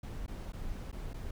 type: noise with dropouts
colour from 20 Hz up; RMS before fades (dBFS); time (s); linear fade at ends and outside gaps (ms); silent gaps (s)
brown; -40; 0.03-1.31; 5; 0.264-0.279 / 0.522-0.532 / 0.916-0.926 / 1.134-1.141
effects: none